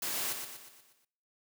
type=noise with echo; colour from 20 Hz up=white; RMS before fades=-35 dBFS; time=0.02-0.33 s; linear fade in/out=5 ms; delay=120 ms; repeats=6; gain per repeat=-6 dB; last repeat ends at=1.05 s; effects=noise-tail reverb RT60 0.8 s tail -24 dB re dry + high-pass 150 Hz 12 dB/octave